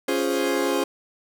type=chord; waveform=40% pulse; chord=Db major seventh; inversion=none; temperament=equal; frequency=277.2 / 349.2 / 415.3 / 523.3 Hz; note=Db4 / F4 / Ab4 / C5; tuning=0 / 0 / 0 / 0 cents; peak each=-26 dBFS; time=0.08-0.84 s; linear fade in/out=5 ms; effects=none